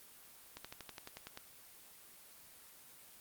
slowing click train, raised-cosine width 0.2 ms, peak -28 dBFS, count 10, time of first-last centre 0.57-1.374 s, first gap 76 ms, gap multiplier 1.04, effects white hiss -58 dBFS RMS until 3.2 s + Opus 24 kbps

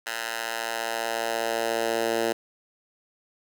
10% pulse tone with high-pass filter sweep, 114.6 Hz, A#2, 29 cents flat, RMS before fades -28 dBFS, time 0.06-2.33 s, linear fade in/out 10 ms, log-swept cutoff 1300 to 370 Hz, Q 1.2, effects none

